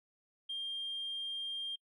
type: tone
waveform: sine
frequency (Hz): 3200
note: G7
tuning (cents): +35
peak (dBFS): -35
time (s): 0.49-1.76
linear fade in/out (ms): 10
effects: noise-tail reverb RT60 0.1 s tail -26 dB re dry + tanh soft clip ceiling -33 dBFS